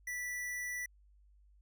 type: tone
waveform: square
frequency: 1966 Hz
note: B6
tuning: 8 cents flat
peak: -38 dBFS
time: 0.07-0.86 s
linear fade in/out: 5 ms
effects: added 50 Hz sine -61 dBFS peak until 1.61 s